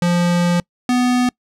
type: tone pair in turn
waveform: square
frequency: 174.61 / 248.1 Hz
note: F3 / B3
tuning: 0 / +8 cents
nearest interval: tritone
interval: 608 cents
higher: second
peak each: -14 / -14 dBFS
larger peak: neither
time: 0.02-0.6 / 0.89-1.29 s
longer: first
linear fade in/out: 2 ms
effects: noise-tail reverb RT60 0.1 s tail -26 dB re dry + low-pass 9000 Hz 12 dB/octave